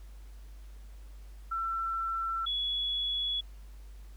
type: tone pair in turn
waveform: sine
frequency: 1343 / 3384 Hz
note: E6 / G#7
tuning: +32 / +32 cents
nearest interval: octave + major third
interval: 1600 cents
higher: second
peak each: -30 / -29 dBFS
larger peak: second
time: 1.51-2.46 / 2.46-3.41 s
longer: neither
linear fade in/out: 10 ms
effects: added 50 Hz sine -45 dBFS peak until 4.16 s + pink hiss -63 dBFS RMS until 4.16 s